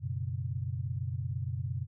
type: chord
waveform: sine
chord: F# suspended fourth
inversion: none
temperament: equal with one note detuned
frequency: 92.5 / 121.07 / 138.59 Hz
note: F#2 / B2 / C#3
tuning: 0 / -34 / 0 cents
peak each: -36 / -35 / -38 dBFS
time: 0-1.87 s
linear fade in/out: 50 ms
effects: none